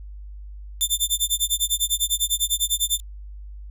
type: tone with tremolo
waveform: 15% pulse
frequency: 3556 Hz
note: A7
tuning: 18 cents sharp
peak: -10 dBFS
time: 0.81-3 s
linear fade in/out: 0 ms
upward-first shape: sine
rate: 10 Hz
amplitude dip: 100%
effects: added 50 Hz sine -35 dBFS peak until 3.7 s